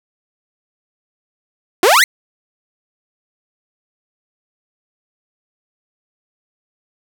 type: exponential sweep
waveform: sawtooth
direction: up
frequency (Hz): 330.7 to 2179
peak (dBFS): -4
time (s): 1.83-2.04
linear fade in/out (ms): 2
effects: none